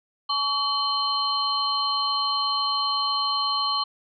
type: tone cluster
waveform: sine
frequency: 851 / 1132 / 3058 / 4182 Hz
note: G#5 / C#6 / G7 / C8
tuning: +42 / +36 / -44 / -2 cents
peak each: -34 / -25 / -30 / -26 dBFS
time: 0.29-3.84 s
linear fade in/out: 10 ms
effects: none